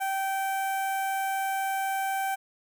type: tone with notch filter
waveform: sawtooth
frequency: 776 Hz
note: G5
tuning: 18 cents flat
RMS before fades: -29 dBFS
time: 0-2.36 s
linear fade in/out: 20 ms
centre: 4400 Hz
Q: 0.6
effects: none